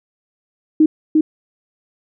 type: tone with echo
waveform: sine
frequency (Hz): 311.1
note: D#4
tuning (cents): 0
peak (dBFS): -7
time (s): 0.8-0.86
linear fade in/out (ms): 5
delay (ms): 350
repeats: 1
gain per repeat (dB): -2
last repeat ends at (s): 1.21
effects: none